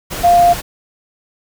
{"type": "tone in noise", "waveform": "sine", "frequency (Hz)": 698.5, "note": "F5", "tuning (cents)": 0, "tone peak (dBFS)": -6, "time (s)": [0.23, 0.54], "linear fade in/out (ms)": 20, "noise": "pink", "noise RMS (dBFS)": -24, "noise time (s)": [0.1, 0.62], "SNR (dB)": 15, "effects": []}